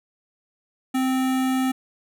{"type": "tone with notch filter", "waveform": "square", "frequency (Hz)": 260.4, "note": "C4", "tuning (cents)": -8, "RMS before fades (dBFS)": -22, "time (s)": [0.94, 1.72], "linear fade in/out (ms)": 10, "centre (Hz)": 4900, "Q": 1.9, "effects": []}